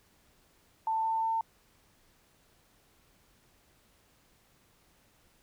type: tone with pitch steps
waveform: sine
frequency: 889 / 894.7 / 900.4 Hz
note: A5 / A5 / A5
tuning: +18 / +29 / +40 cents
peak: -27 dBFS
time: 0.87-1.41 s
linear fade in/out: 2 ms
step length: 180 ms
effects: pink hiss -66 dBFS RMS until 5.42 s